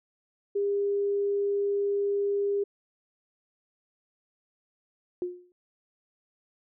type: tone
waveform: sine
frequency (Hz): 403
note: G4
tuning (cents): +48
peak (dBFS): -24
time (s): 0.55-2.64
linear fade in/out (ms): 10
type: tone with exponential decay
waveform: sine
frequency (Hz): 357.5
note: F4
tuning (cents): +41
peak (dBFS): -25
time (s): 5.22-5.52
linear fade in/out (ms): 1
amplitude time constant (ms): 65
effects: none